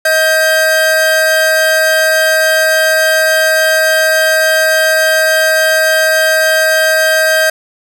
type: tone pair together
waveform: 45% pulse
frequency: 633.9 / 1583 Hz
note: D#5 / G6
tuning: +32 / +17 cents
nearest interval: octave + major third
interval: 1585 cents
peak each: -11 dBFS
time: 0.05-7.5 s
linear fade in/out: 5 ms
effects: none